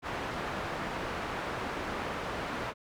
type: low-pass noise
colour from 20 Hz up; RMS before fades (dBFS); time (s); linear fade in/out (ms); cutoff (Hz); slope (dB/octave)
white; -36; 0.02-2.74; 50; 1400; 12
effects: none